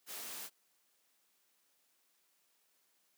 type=noise; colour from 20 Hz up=white; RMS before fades=-45 dBFS; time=0.06-0.5 s; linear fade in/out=50 ms; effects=white hiss -75 dBFS RMS until 3.17 s + high-pass 200 Hz 12 dB/octave